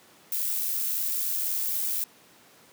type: noise with amplitude modulation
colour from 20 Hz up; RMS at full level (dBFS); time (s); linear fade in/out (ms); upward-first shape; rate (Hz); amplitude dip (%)
violet; -27; 0.32-2.04; 2; sine; 83.8; 30
effects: pink hiss -55 dBFS RMS until 2.72 s + high-pass 200 Hz 12 dB/octave